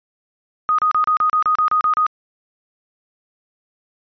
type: tone bursts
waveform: sine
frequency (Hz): 1244.5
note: D#6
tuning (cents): 0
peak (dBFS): -13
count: 11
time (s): 0.69-2.065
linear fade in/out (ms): 0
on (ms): 95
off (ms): 33
effects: resampled to 11025 Hz